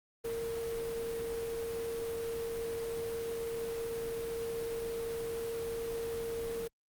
sine tone in noise, 460.4 Hz, A#4, 22 cents flat, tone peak -34 dBFS, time 0.24-6.68 s, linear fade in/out 10 ms, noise pink, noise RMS -45 dBFS, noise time 0.24-6.68 s, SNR +8 dB, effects Opus 32 kbps

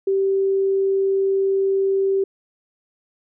sine tone, 388.8 Hz, G4, 14 cents flat, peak -16 dBFS, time 0.07-2.24 s, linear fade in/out 5 ms, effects none

